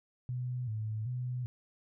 sine tone with vibrato, 116.54 Hz, A#2, in tune, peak -33 dBFS, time 0.29-1.46 s, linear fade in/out 0 ms, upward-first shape square, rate 1.3 Hz, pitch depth 120 cents each way, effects none

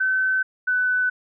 sine tone pair in turn, 1527 / 1499 Hz, G6 / F#6, -46 / +22 cents, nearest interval unison, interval 32 cents, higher first, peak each -18 dBFS, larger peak neither, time 0-0.43 / 0.67-1.1 s, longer neither, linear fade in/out 10 ms, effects none

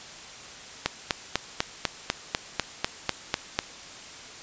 click train, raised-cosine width 0.2 ms, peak -5 dBFS, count 12, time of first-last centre 0.86-3.59 s, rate 4.03 Hz, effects white hiss -43 dBFS RMS until 4.42 s + resampled to 16000 Hz

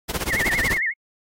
pink noise with tremolo, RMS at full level -24 dBFS, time 0.08-0.78 s, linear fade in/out 20 ms, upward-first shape sine, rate 16 Hz, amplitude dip 95%
sine tone with vibrato, 1966 Hz, B6, 8 cents flat, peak -20 dBFS, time 0.27-0.94 s, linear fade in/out 50 ms, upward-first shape sine, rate 11 Hz, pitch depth 180 cents each way
effects AAC 48 kbps

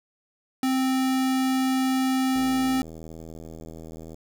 square tone, 261.6 Hz, C4, in tune, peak -22 dBFS, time 0.63-2.82 s, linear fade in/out 2 ms
click train, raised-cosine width 2 ms, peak -28 dBFS, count 145, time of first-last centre 2.36-4.144 s, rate 80.7 Hz
effects 8-bit

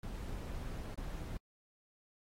brown noise with dropouts, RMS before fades -42 dBFS, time 0.03-1.37 s, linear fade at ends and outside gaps 2 ms, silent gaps 0.945-0.975 s, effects AAC 48 kbps

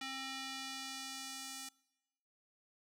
square tone with band-pass filter sweep, 266.6 Hz, C4, 33 cents sharp, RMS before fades -45 dBFS, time 0.01-1.69 s, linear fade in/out 5 ms, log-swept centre 3200 to 7600 Hz, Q 0.96, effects noise-tail reverb RT60 1.0 s tail -24 dB re dry

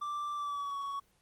triangle tone with pitch glide, 1174.7 to 1117.8 Hz, D6 to C#6, 0 to +14 cents, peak -32 dBFS, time 0.01-1 s, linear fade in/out 10 ms, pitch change -86 cents, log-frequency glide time 0.35-0.78 s, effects pink hiss -69 dBFS RMS until 1.21 s + Opus 32 kbps

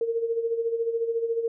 sine tone with tremolo, 460.3 Hz, A#4, 22 cents flat, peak -21 dBFS, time 0.01-1.48 s, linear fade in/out 2 ms, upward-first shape sine, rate 14 Hz, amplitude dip 65%, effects none

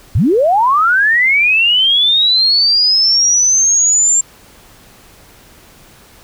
sine linear sweep, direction up, 69.3 to 7400 Hz, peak -8 dBFS, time 0.15-4.21 s, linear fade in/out 5 ms, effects pink hiss -43 dBFS RMS until 6.23 s

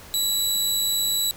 20% pulse tone, 3932 Hz, B7, 8 cents flat, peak -15 dBFS, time 0.14-1.31 s, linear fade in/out 0 ms, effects pink hiss -44 dBFS RMS until 1.36 s

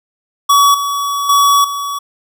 square tone with level steps, 1133 Hz, C#6, 37 cents sharp, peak -7 / -16 / -8 / -19 dBFS, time 0.49-1.99 s, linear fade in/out 10 ms, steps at 0.74 / 1.29 / 1.64 s, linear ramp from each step 5 ms, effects none

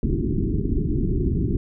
pink low-pass noise, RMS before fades -22 dBFS, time 0.03-1.57 s, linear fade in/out 2 ms, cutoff 400 Hz, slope 96 dB/octave, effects none

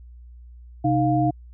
sine tone cluster, 131.1 / 309.4 / 701 Hz, C3 / D#4 / F5, +4 / -10 / +6 cents, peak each -22 / -21 / -22 dBFS, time 0.84-1.31 s, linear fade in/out 10 ms, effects added 60 Hz sine -41 dBFS peak until 1.53 s

